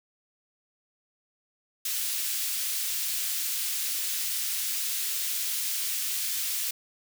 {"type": "high-pass noise", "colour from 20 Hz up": "white", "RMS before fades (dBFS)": -30, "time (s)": [1.85, 6.71], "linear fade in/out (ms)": 5, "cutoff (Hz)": 2500, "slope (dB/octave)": 12, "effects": []}